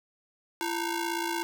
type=ring-modulated tone; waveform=sawtooth; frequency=621 Hz; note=D#5; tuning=3 cents flat; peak=-22 dBFS; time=0.61-1.43 s; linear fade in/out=0 ms; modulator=282 Hz; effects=none